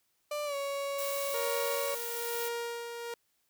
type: tone with pitch glide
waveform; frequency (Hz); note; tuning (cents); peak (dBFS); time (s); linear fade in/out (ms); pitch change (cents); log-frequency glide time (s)
35% pulse; 592 to 558.8; D5 to C#5; +14 to +14; -31; 0.31-1.95; 5; -100; 0.45-0.55
type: noise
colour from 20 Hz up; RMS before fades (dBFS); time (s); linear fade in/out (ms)
blue; -39; 0.98-2.49; 10
type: tone with tremolo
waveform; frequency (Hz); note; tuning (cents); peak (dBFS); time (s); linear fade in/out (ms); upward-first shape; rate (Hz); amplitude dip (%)
sawtooth; 470.4; A#4; +16; -29; 1.34-3.14; 2; sine; 1.1; 50
effects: white hiss -75 dBFS RMS until 3.49 s